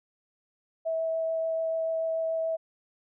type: tone with vibrato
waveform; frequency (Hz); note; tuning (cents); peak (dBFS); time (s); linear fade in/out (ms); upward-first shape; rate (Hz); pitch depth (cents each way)
sine; 650; E5; -24; -26; 0.85-2.57; 20; triangle; 6.9; 8
effects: none